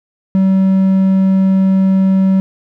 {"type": "tone", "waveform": "triangle", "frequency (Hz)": 191, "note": "G3", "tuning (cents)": -45, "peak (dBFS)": -6, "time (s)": [0.35, 2.4], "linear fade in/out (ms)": 0, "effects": []}